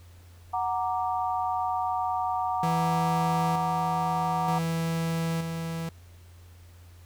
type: chord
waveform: sine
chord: Gb augmented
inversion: none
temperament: equal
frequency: 740 / 932.3 / 1174.7 Hz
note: Gb5 / Bb5 / D6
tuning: 0 / 0 / 0 cents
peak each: -28 / -30 / -33 dBFS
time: 0.53-4.59 s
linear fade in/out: 10 ms
type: tone with tremolo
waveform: 45% pulse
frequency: 164.81 Hz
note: E3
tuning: in tune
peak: -26 dBFS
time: 2.63-5.89 s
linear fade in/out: 2 ms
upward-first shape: square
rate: 0.54 Hz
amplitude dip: 40%
effects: added 87 Hz sine -48 dBFS peak until 7.05 s + pink hiss -59 dBFS RMS until 7.05 s